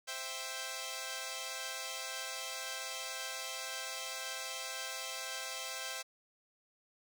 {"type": "chord", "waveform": "5% pulse", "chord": "C major", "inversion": "none", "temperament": "equal", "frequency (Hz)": [523.3, 659.3, 784], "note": ["C5", "E5", "G5"], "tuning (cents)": [0, 0, 0], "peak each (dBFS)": [-32, -32, -33], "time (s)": [0.07, 6.03], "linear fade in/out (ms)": 20, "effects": []}